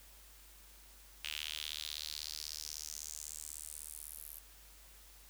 sawtooth tone with high-pass filter sweep, 76.2 Hz, D#2, 36 cents flat, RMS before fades -45 dBFS, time 1.24-4.39 s, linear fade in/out 0 ms, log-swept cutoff 2800 to 12000 Hz, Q 3.4, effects added 50 Hz sine -60 dBFS peak until 5.29 s + white hiss -60 dBFS RMS until 5.29 s

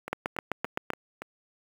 two click trains, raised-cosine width 0.5 ms, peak -21 / -12 dBFS, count 5 / 7, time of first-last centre 0.08-1.22 / 0.13-0.903 s, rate 3.51 / 7.76 Hz, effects high-pass 150 Hz 12 dB/octave + 7-bit

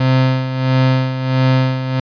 35% pulse tone with tremolo, 130.4 Hz, C3, 5 cents flat, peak -8 dBFS, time 0-2 s, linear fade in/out 5 ms, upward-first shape sine, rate 1.5 Hz, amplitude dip 65%, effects resampled to 11025 Hz

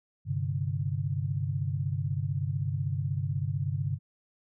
sine chord, G suspended fourth, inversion none, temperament equal, 98 / 130.81 / 146.83 Hz, G2 / C3 / D3, 0 / 0 / 0 cents, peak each -32 dBFS, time 0.25-3.99 s, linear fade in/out 50 ms, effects none

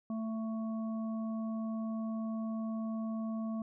harmonic tone, 222.1 Hz, A3, 16 cents sharp, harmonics 1 / 3 / 5, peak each -34 / -46 / -50 dBFS, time 0.1-3.62 s, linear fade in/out 2 ms, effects none

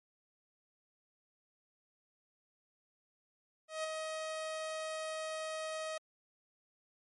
sawtooth tone with ADSR envelope, 631 Hz, D#5, 24 cents sharp, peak -30 dBFS, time 3.68-5.98 s, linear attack 160 ms, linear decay 12 ms, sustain -4 dB, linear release 6 ms, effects MP3 48 kbps

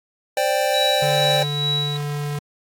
square chord, C suspended second, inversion none, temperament just, 523.3 / 588.7 / 784.9 Hz, C5 / D5 / G5, 0 / +4 / +2 cents, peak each -24 / -22 / -23 dBFS, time 0.37-1.43 s, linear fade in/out 2 ms
sine tone with tremolo, 3900 Hz, B7, 23 cents flat, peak -19 dBFS, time 0.74-1.97 s, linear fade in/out 2 ms, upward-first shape sine, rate 2.3 Hz, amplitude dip 60%
square tone, 146 Hz, D3, 10 cents flat, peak -24 dBFS, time 1.02-2.39 s, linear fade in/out 5 ms
effects AAC 64 kbps

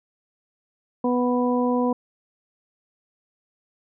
harmonic tone, 246.9 Hz, B3, in tune, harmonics 1 / 2 / 3 / 4, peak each -21 / -24 / -31 / -28 dBFS, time 1.04-1.93 s, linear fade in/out 5 ms, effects none

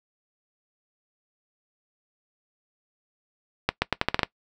accelerating click train, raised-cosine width 0.3 ms, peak -4 dBFS, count 8, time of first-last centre 3.69-4.232 s, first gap 130 ms, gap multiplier 0.82, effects noise-tail reverb RT60 0.1 s tail -20 dB re dry

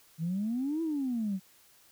sine exponential two-way sweep, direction up then down, 155.56 to 334.3 to 182.9 Hz, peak -28 dBFS, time 0.18-1.4 s, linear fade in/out 50 ms, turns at 0.82 s, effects tanh soft clip ceiling -24 dBFS + white hiss -61 dBFS RMS until 1.91 s

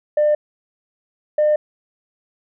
sine tone pair in turn, 599 / 603.5 Hz, D5 / D5, +34 / +47 cents, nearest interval unison, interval 13 cents, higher second, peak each -11 dBFS, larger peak neither, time 0.17-0.35 / 1.38-1.56 s, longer neither, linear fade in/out 5 ms, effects tanh soft clip ceiling -10 dBFS

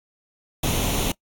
pink noise with comb filter, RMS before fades -23 dBFS, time 0.63-1.12 s, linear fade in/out 5 ms, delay 0.31 ms, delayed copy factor +0.55, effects noise-tail reverb RT60 0.1 s tail -25 dB re dry + AAC 64 kbps

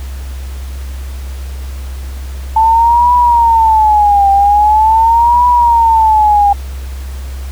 sine tone with vibrato, 880 Hz, A5, in tune, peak -5 dBFS, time 2.56-6.53 s, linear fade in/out 5 ms, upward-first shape triangle, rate 0.43 Hz, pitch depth 190 cents each way, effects added 66 Hz sine -20 dBFS peak until 7.51 s + pink hiss -36 dBFS RMS until 7.51 s

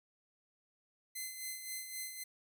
5% pulse tone with tremolo, 2053 Hz, C7, 33 cents flat, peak -29 dBFS, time 1.15-2.24 s, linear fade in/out 10 ms, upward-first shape sine, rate 3.8 Hz, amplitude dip 55%, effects none

